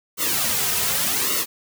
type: noise with flanger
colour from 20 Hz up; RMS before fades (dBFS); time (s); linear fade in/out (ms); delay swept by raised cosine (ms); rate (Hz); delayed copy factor
white; -22; 0.17-1.46; 50; 1.2 to 3.6; 0.86; -0.85
effects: none